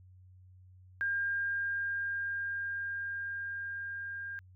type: tone with level ramp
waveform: sine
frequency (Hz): 1606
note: G6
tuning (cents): +41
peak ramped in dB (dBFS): -29 to -38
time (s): 1.01-4.39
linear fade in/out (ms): 0
effects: added 92 Hz sine -54 dBFS peak until 4.55 s